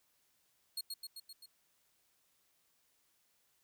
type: tone with echo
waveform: sawtooth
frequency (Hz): 4297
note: C8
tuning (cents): +45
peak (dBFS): -34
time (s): 0.77-0.81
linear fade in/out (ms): 5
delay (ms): 130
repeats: 5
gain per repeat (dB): -3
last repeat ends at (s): 1.46
effects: white hiss -75 dBFS RMS until 3.63 s

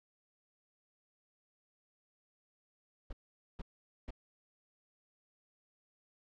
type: noise bursts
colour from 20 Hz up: brown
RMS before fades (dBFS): -42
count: 3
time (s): 3.1-4.107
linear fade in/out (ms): 5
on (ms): 29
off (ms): 460
effects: low-pass 4000 Hz 12 dB/octave

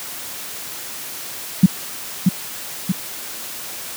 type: tone with echo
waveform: sine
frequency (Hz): 185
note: F#3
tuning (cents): 0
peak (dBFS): -3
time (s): 1.63-1.66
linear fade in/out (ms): 5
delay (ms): 630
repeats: 2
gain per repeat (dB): -5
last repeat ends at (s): 2.92
effects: white hiss -31 dBFS RMS until 3.96 s + high-pass 100 Hz 12 dB/octave

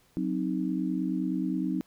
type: chord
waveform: sine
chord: C diminished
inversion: second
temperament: equal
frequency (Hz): 185 / 261.6 / 311.1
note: Gb3 / C4 / Eb4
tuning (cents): 0 / 0 / 0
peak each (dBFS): -31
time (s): 0.17-1.81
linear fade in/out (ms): 0
effects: pink hiss -64 dBFS RMS until 1.86 s

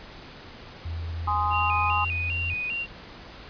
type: tone with pitch glide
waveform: sine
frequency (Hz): 83.1 to 85.24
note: E2 to F2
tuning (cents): +15 to -41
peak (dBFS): -29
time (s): 0.85-2.54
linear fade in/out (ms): 5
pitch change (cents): +44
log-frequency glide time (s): 1.13-1.92
type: chord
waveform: sine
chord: Ab major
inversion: none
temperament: just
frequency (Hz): 830.6 / 1038.3 / 1245.9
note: Ab5 / C6 / Eb6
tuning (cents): 0 / -14 / +2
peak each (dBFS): -27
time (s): 1.27-2.05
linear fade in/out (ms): 10
type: tone with vibrato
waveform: sine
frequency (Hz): 2621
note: E7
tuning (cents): -11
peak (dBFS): -27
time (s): 1.5-2.87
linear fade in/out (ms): 50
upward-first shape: square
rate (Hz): 2.5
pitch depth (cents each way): 93
effects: pink hiss -44 dBFS RMS until 3.49 s + resampled to 11025 Hz

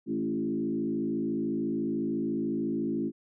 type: tone with frequency modulation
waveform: sine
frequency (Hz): 277.2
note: C#4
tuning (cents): 0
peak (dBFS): -27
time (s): 0.06-3.12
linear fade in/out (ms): 50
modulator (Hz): 54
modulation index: 1.5
effects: none

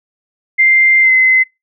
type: tone with pitch glide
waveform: sine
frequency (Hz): 2093 to 2050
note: C7 to C7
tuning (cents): 0 to -36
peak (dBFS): -6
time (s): 0.58-1.44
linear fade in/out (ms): 20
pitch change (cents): -36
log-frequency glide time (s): 1.01-1.12
effects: noise-tail reverb RT60 0.2 s tail -25 dB re dry

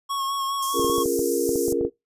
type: tone with vibrato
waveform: square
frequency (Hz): 1097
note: C#6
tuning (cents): -18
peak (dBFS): -25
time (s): 0.09-1.04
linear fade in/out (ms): 20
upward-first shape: sine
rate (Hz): 4.9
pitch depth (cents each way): 25
type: high-pass noise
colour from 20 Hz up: pink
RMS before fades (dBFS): -32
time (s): 0.62-1.73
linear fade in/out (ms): 5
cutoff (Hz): 5600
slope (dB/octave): 48
type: chord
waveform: sine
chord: Bb minor seventh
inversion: first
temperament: equal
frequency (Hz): 277.2 / 349.2 / 415.3 / 466.2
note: Db4 / F4 / Ab4 / Bb4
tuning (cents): 0 / 0 / 0 / 0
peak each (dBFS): -28 / -26 / -27 / -24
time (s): 0.73-1.9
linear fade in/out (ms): 50
type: clicks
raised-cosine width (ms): 2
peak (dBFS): -18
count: 12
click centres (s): 0.796 / 0.846 / 0.898 / 0.982 / 1.058 / 1.193 / 1.492 / 1.557 / 1.682 / 1.724 / 1.811 / 1.85
effects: noise-tail reverb RT60 0.2 s tail -24 dB re dry + resampled to 32000 Hz

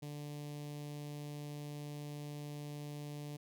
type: tone with notch filter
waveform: sawtooth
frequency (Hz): 146.83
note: D3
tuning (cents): 0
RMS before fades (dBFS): -45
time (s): 0.02-3.37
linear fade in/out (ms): 10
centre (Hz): 1400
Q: 0.8
effects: none

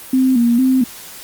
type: tone with vibrato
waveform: sine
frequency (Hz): 247.9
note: B3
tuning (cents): +7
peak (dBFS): -10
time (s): 0.13-0.84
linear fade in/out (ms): 5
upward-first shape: square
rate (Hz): 2.2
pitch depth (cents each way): 84
effects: white hiss -35 dBFS RMS until 1.23 s + Opus 32 kbps

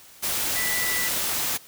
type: tone in noise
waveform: sine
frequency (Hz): 1975.5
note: B6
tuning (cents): 0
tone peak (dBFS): -27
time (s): 0.55-1.09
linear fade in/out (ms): 20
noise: white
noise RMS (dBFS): -26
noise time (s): 0.22-1.58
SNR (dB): -4
effects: white hiss -49 dBFS RMS until 1.67 s

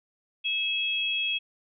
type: tone pair together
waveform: sine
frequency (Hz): 2593 / 3301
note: E7 / G#7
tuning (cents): -29 / -11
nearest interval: major third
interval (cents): 418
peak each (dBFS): -28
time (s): 0.44-1.39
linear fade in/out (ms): 20
effects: none

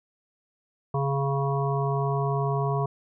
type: harmonic tone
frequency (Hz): 138.59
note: C#3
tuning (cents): 0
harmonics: 1 / 3 / 5 / 7 / 8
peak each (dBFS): -25 / -30 / -32 / -33 / -34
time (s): 0.94-2.86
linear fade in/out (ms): 5
effects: none

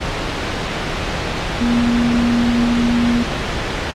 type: tone in noise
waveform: sine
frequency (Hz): 237.9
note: A#3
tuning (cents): +35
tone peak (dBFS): -13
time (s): 1.6-3.24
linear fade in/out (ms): 20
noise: pink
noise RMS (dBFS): -22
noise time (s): 0-3.92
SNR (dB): +6
effects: low-pass 4000 Hz 12 dB/octave + AAC 48 kbps

